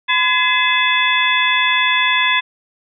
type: tone cluster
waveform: sine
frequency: 1015 / 1689 / 2045 / 2583 / 3448 Hz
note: B5 / G#6 / C7 / E7 / A7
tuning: +47 / +29 / -40 / -36 / -36 cents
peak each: -19 dBFS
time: 0.08-2.41 s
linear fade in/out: 20 ms
effects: none